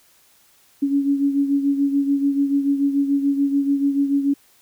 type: beating tone pair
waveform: sine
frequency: 279.1 / 286 Hz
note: C#4 / D4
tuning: +12 / -46 cents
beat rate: 6.9 Hz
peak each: -17 / -24 dBFS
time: 0.82-4.34 s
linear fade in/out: 10 ms
effects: white hiss -56 dBFS RMS until 4.61 s